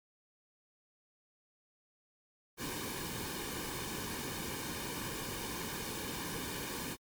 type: noise with comb filter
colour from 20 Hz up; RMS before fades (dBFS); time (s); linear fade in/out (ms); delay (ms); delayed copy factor
pink; -40; 2.57-6.97; 50; 1.5; -0.65
effects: MP3 96 kbps